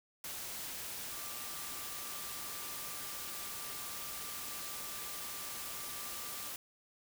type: tone in noise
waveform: sine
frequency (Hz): 1182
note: D6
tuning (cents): +11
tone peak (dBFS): -53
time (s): 1.12-6.5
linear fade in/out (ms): 2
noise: white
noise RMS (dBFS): -43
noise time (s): 0.24-6.56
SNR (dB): -13
effects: none